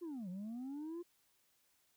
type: linear two-way sweep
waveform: sine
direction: down then up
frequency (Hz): 360.7 to 174.61 to 353.6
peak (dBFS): -39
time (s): 0.01-1.03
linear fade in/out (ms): 20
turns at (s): 0.29
effects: tanh soft clip ceiling -41 dBFS + white hiss -75 dBFS RMS until 1.96 s